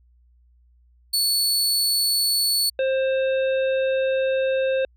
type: tone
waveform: sawtooth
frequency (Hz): 4435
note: C#8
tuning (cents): 0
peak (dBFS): -16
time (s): 1.13-2.7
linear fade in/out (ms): 10
type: harmonic tone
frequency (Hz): 529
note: C5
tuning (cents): +19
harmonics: 1 / 3 / 5 / 7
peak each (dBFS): -19 / -33 / -34 / -39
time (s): 2.79-4.85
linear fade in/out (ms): 2
effects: added 60 Hz sine -54 dBFS peak until 4.96 s